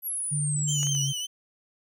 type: exponential sweep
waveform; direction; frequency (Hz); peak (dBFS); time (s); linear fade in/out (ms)
sine; down; 11770 to 5560; -28; 0.02-1.09; 50
type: tone with pitch glide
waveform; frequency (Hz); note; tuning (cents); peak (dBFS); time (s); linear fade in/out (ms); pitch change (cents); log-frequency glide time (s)
sine; 147.7 to 138.61; D3 to C#3; +10 to 0; -26; 0.31-1.13; 20; -110; 0.7-1.02
type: tone with vibrato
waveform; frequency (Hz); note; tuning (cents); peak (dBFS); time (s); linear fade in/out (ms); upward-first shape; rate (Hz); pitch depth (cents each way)
25% pulse; 3030; F#7; +40; -26; 0.67-1.27; 20; triangle; 5.3; 72
type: clicks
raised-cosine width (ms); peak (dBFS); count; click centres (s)
0.3; -23 / -27 / -29; 3; 0.831 / 0.87 / 0.951
effects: none